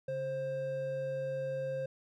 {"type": "tone pair together", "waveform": "triangle", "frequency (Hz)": [140, 528.6], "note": ["C#3", "C5"], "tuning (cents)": [18, 18], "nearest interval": "octave + major seventh", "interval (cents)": 2300, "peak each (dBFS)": [-40, -32], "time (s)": [0.08, 1.86], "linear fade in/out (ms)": 5, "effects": []}